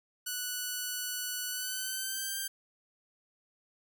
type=tone with pitch glide; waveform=5% pulse; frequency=1480 to 1577.1 Hz; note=F#6 to G6; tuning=0 to +10 cents; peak=-23 dBFS; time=0.26-2.48 s; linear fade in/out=10 ms; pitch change=+110 cents; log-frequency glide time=1.48-2.35 s; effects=none